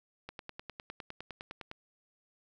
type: click train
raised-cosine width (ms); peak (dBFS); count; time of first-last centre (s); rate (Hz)
0.3; -26; 15; 0.29-1.714; 9.83
effects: none